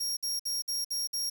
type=tone bursts; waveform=sawtooth; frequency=5588 Hz; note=F8; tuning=in tune; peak=-27 dBFS; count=6; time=0-1.3 s; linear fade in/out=10 ms; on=170 ms; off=56 ms; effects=9-bit